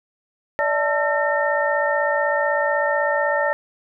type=tone cluster; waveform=sine; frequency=581 / 637 / 886 / 1343 / 1821 Hz; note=D5 / D#5 / A5 / E6 / A#6; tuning=-19 / +41 / +12 / +32 / -41 cents; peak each=-21 / -28 / -24 / -29 / -23 dBFS; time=0.59-3.53 s; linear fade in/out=0 ms; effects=none